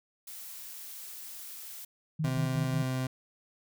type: noise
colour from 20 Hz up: blue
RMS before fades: -44 dBFS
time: 0.27-1.85 s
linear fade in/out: 5 ms
type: tone with tremolo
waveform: sine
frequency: 156.6 Hz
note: D#3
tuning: 11 cents sharp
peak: -28 dBFS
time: 2.19-2.83 s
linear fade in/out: 10 ms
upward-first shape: square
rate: 5.5 Hz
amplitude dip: 60%
type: tone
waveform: 30% pulse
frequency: 129.6 Hz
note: C3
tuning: 16 cents flat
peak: -27 dBFS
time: 2.24-3.07 s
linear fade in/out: 5 ms
effects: none